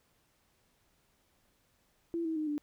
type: tone with pitch steps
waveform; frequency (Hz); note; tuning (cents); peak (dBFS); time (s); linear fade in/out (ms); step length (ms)
sine; 336.4 / 322 / 308.1 / 294.9; E4 / E4 / D#4 / D4; +35 / -41 / -17 / +7; -31; 2.14-2.58; 0; 110
effects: pink hiss -72 dBFS RMS until 2.62 s